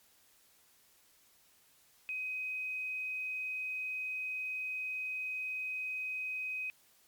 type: tone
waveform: sine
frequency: 2518 Hz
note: D#7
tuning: 20 cents sharp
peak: -35 dBFS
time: 2.09-6.7 s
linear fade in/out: 0 ms
effects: white hiss -66 dBFS RMS until 7.07 s + MP3 96 kbps